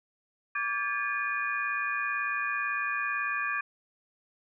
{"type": "tone cluster", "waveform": "sine", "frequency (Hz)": [1157, 1611, 1729, 2450], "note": ["D6", "G6", "A6", "D#7"], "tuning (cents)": [-26, 47, -31, -27], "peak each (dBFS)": [-33, -33, -35, -34], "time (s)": [0.55, 3.61], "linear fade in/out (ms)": 5, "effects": []}